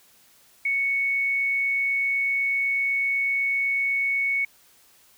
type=tone; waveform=sine; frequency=2218 Hz; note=C#7; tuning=in tune; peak=-21 dBFS; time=0.65-4.45 s; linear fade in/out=5 ms; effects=white hiss -57 dBFS RMS until 5.17 s